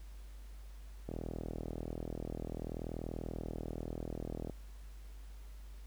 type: click train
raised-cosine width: 2 ms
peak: -27 dBFS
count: 139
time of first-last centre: 1.09-4.497 s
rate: 40.5 Hz
effects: added 50 Hz sine -47 dBFS peak until 5.86 s + pink hiss -64 dBFS RMS until 5.86 s